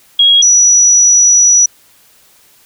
sine tone pair in turn, 3297 / 5875 Hz, G#7 / F#8, -13 / -13 cents, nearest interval minor seventh, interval 1000 cents, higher second, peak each -4 dBFS, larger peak neither, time 0.19-0.42 / 0.42-1.66 s, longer second, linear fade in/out 5 ms, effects white hiss -47 dBFS RMS until 2.65 s

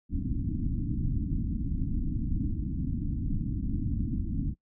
pink low-pass noise, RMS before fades -30 dBFS, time 0.09-4.55 s, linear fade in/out 50 ms, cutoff 310 Hz, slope 96 dB/octave, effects noise-tail reverb RT60 0.1 s tail -22 dB re dry

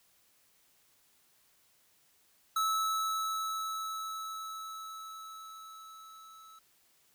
square tone with level ramp, 1304 Hz, E6, 19 cents flat, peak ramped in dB -28 to -53 dBFS, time 2.56-6.59 s, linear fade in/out 5 ms, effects white hiss -68 dBFS RMS until 7.14 s

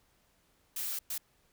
blue noise bursts at uneven times, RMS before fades -36 dBFS, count 2, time 0.76-0.99 / 1.1-1.18 s, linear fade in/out 5 ms, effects pink hiss -70 dBFS RMS until 1.52 s

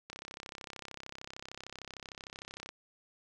click train, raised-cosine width 0.2 ms, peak -26 dBFS, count 87, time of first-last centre 0.1-2.69 s, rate 33.2 Hz, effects none

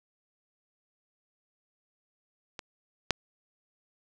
clicks, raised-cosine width 0.2 ms, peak -21 / -6 dBFS, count 2, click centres 2.592 / 3.107 s, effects none

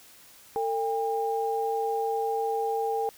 sine tone pair together, 450.7 / 803 Hz, A4 / G5, +42 / +41 cents, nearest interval minor seventh, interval 999 cents, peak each -28 dBFS, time 0.56-3.09 s, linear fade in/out 0 ms, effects white hiss -53 dBFS RMS until 3.17 s

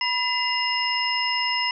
sine tone cluster, 979 / 2029 / 2819 / 5180 Hz, B5 / B6 / F7 / E8, -15 / +46 / +16 / -31 cents, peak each -27 dBFS, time 0.01-1.71 s, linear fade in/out 2 ms, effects none

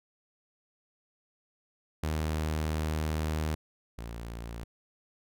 sawtooth tone pair in turn, 77.78 / 57.55 Hz, D#2 / A#1, 0 / -22 cents, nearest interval perfect fourth, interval 522 cents, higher first, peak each -25 / -34 dBFS, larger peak first, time 2.03-3.55 / 3.98-4.64 s, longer first, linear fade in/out 5 ms, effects none

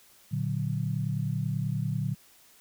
sine chord, Bb augmented, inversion none, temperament equal, 116.54 / 146.83 / 185 Hz, Bb2 / D3 / F#3, 0 / 0 / 0 cents, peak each -31 / -30 / -34 dBFS, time 0.31-2.15 s, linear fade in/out 20 ms, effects white hiss -58 dBFS RMS until 2.6 s

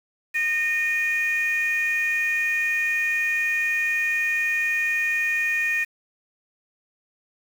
sine tone pair together, 1840 / 2456 Hz, A#6 / D#7, -23 / -23 cents, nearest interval perfect fourth, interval 500 cents, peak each -22 dBFS, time 0.34-5.85 s, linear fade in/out 20 ms, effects tanh soft clip ceiling -16 dBFS + 7-bit

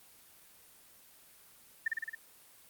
sine tone with echo, 1800 Hz, A6, 39 cents sharp, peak -27 dBFS, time 1.86-1.88 s, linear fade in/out 5 ms, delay 54 ms, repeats 5, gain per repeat -2 dB, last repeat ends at 2.15 s, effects white hiss -59 dBFS RMS until 2.69 s + Opus 24 kbps

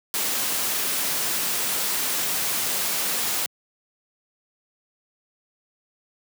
white noise, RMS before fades -25 dBFS, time 0.14-3.46 s, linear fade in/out 0 ms, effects high-pass 150 Hz 12 dB/octave

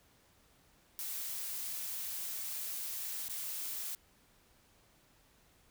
blue noise with dropouts, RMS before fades -40 dBFS, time 0.99-3.95 s, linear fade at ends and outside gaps 0 ms, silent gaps 3.282-3.297 s, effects pink hiss -67 dBFS RMS until 5.7 s

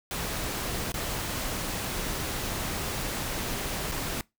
pink noise with dropouts, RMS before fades -32 dBFS, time 0.11-4.21 s, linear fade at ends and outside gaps 1 ms, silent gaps 0.92-0.941 / 3.915-3.919 s, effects noise-tail reverb RT60 0.2 s tail -23 dB re dry

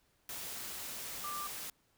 sine tone in noise, 1183 Hz, D6, 12 cents sharp, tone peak -39 dBFS, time 1.24-1.47 s, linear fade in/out 2 ms, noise white, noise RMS -43 dBFS, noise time 0.29-1.7 s, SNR +1 dB, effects pink hiss -73 dBFS RMS until 1.97 s

